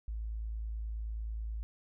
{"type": "tone", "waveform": "sine", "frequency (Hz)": 54.7, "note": "A1", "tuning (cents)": -9, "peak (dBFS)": -35, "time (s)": [0.08, 1.63], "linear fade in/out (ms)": 0, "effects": []}